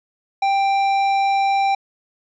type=tone with tanh clipping; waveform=sine; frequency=787 Hz; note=G5; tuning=7 cents sharp; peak=-17 dBFS; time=0.42-1.75 s; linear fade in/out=5 ms; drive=12 dB; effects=resampled to 16000 Hz